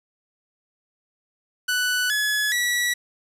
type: tone with pitch steps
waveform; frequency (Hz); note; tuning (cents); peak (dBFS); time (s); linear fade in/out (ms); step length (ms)
sawtooth; 1488 / 1699.4 / 1940.9; F#6 / G#6 / B6; +9 / +39 / -31; -17; 1.68-2.94; 10; 420
effects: resampled to 32000 Hz + 8-bit